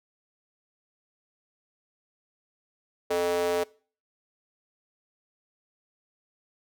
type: tone with high-pass filter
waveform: square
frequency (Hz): 87.31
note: F2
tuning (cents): 0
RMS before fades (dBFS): -26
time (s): 3.1-3.64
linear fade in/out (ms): 10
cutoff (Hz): 490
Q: 5.5
effects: noise-tail reverb RT60 0.4 s tail -22 dB re dry